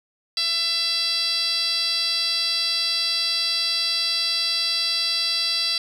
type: tone with band-pass filter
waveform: 10% pulse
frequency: 670 Hz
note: E5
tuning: 28 cents sharp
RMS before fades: -23 dBFS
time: 0.37-5.78 s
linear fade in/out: 2 ms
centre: 4700 Hz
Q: 5.4
effects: 9-bit